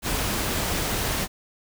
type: noise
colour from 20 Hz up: pink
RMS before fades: -26 dBFS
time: 0.02-1.28 s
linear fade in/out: 50 ms
effects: none